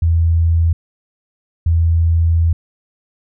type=tone pair in turn; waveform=sine; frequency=83 / 83 Hz; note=E2 / E2; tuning=+12 / +12 cents; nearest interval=unison; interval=0 cents; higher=neither; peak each=-10 dBFS; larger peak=neither; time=0.02-0.73 / 1.66-2.53 s; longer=second; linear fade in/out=5 ms; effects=none